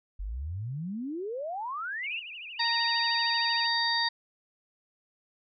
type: exponential sweep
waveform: sine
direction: up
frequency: 43.65 to 2938 Hz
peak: -32 dBFS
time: 0.19-2.2 s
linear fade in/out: 10 ms
type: tone with vibrato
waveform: sine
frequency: 2649 Hz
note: E7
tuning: 8 cents sharp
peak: -39 dBFS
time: 2.03-3.67 s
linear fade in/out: 10 ms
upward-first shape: triangle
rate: 13 Hz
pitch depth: 210 cents each way
type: harmonic tone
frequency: 930 Hz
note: A#5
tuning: 4 cents flat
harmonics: 1 / 2 / 4 / 5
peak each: -31 / -30 / -32 / -29 dBFS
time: 2.59-4.09 s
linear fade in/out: 10 ms
effects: none